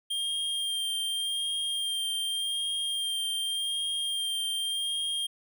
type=tone with vibrato; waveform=square; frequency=3198 Hz; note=G7; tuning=34 cents sharp; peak=-29 dBFS; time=0.1-5.27 s; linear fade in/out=10 ms; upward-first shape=sine; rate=0.86 Hz; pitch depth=18 cents each way; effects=none